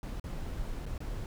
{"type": "noise with dropouts", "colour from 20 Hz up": "brown", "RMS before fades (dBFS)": -37, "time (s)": [0.03, 1.26], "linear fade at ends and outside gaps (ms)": 1, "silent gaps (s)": [[0.198, 0.24], [0.856, 0.863], [0.979, 1.004]], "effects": []}